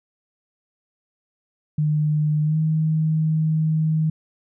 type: tone with pitch glide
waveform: sine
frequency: 151.6 to 157.31 Hz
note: D#3 to D#3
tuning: -45 to +19 cents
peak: -17 dBFS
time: 1.78-4.1 s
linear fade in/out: 5 ms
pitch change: +64 cents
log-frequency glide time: 2.44-2.57 s
effects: none